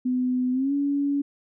sine tone with pitch glide, 252.2 to 283.1 Hz, B3 to C#4, +36 to +37 cents, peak -21 dBFS, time 0.05-1.22 s, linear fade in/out 10 ms, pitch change +201 cents, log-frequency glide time 0.52-0.73 s, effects none

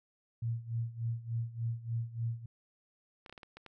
sine tone with tremolo, 115.8 Hz, A#2, 11 cents flat, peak -30 dBFS, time 0.42-2.46 s, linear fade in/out 5 ms, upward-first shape sine, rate 3.4 Hz, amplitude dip 85%
clicks, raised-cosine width 0.3 ms, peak -33 dBFS, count 7, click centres 3.262 / 3.296 / 3.326 / 3.378 / 3.432 / 3.57 / 3.663 s
effects none

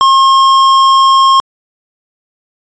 sine tone with tanh clipping, 1073 Hz, C6, 43 cents sharp, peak -6 dBFS, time 0.01-1.4 s, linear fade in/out 0 ms, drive 14 dB, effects resampled to 16000 Hz

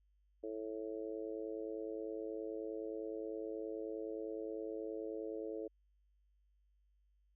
harmonic tone, 109.6 Hz, A2, 6 cents flat, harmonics 3 / 4 / 5 / 6, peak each -45 / -43 / -47 / -55 dBFS, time 0.43-5.68 s, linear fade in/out 10 ms, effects added 50 Hz sine -70 dBFS peak until 7.35 s

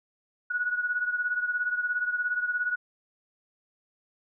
sine beating tone pair, 1460 / 1477 Hz, F#6 / F#6, -24 / -3 cents, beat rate 17 Hz, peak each -27 / -32 dBFS, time 0.5-2.76 s, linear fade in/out 10 ms, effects none

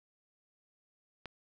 click, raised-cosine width 0.3 ms, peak -26 dBFS, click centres 1.257 s, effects none

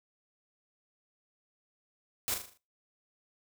white noise with echo, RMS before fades -32 dBFS, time 2.28-2.34 s, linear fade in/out 0 ms, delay 39 ms, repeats 6, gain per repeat -6 dB, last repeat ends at 2.574 s, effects noise-tail reverb RT60 0.3 s tail -21 dB re dry

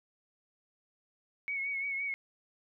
sine tone with vibrato, 2217 Hz, C#7, in tune, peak -32 dBFS, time 1.48-2.14 s, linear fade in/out 0 ms, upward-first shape triangle, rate 5.8 Hz, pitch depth 49 cents each way, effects none

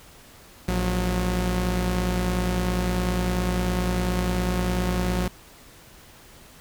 sawtooth tone pair together, 57.11 / 181.3 Hz, A#1 / F#3, -35 / -35 cents, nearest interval octave + minor sixth, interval 2000 cents, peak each -21 dBFS, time 0.68-5.28 s, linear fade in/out 5 ms, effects pink hiss -49 dBFS RMS until 6.6 s

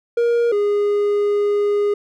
triangle tone pair in turn, 471.7 / 410.9 Hz, A#4 / G#4, +20 / -18 cents, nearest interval major second, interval 238 cents, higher first, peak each -12 / -13 dBFS, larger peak first, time 0.17-0.52 / 0.52-1.94 s, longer second, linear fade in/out 5 ms, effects none

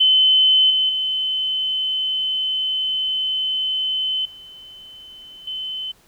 sine tone with level steps, 3050 Hz, G7, 48 cents flat, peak -11 / -15 / -19 / -38 / -25 dBFS, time 0-5.92 s, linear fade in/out 10 ms, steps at 0.7 / 0.89 / 4.25 / 5.47 s, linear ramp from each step 5 ms, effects pink hiss -55 dBFS RMS until 6.07 s

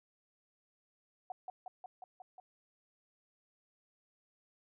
sine tone with echo, 740 Hz, F#5, in tune, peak -38 dBFS, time 1.3-1.32 s, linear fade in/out 2 ms, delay 180 ms, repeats 6, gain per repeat -2 dB, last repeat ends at 2.4 s, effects none

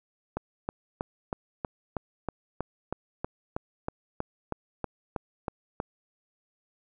click train, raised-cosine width 1 ms, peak -16 dBFS, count 18, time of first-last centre 0.37-5.801 s, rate 3.13 Hz, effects none

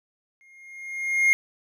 triangle tone with exponential growth, 2134 Hz, C7, 34 cents sharp, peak -12 dBFS, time 0.41-1.33 s, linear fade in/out 0 ms, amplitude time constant 200 ms, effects none

